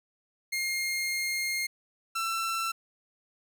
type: tone pair in turn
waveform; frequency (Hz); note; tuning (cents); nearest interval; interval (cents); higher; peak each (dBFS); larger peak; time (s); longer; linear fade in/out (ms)
sawtooth; 2129 / 1341.2; C7 / E6; +30 / +30; minor sixth; 800; first; -25 / -25; neither; 0.52-1.67 / 2.15-2.72; first; 10
effects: none